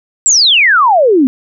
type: exponential sweep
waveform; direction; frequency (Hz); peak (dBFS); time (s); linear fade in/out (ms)
sine; down; 7902 to 246; -5; 0.26-1.27; 0
effects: none